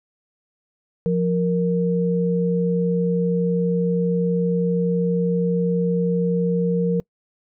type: tone pair together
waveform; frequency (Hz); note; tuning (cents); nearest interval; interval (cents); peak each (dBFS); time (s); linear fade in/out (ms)
sine; 175.18 / 466.2; F3 / A#4; +6 / 0; octave + perfect fourth; 1694; -19 / -21; 1.06-7; 0
effects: noise-tail reverb RT60 0.1 s tail -25 dB re dry